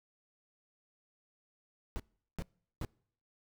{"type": "noise bursts", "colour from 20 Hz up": "brown", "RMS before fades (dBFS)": -37, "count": 3, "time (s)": [1.96, 2.848], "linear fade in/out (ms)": 0, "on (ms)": 36, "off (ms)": 390, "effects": ["noise-tail reverb RT60 0.6 s tail -26 dB re dry"]}